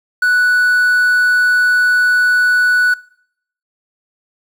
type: tone with quantisation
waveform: triangle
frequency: 1480 Hz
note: F#6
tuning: in tune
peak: -8 dBFS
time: 0.22-2.94 s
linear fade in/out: 5 ms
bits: 6
effects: noise-tail reverb RT60 0.7 s tail -23 dB re dry